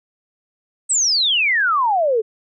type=exponential sweep; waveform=sine; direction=down; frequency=8372 to 418.4 Hz; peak=-14 dBFS; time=0.89-2.22 s; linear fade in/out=20 ms; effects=none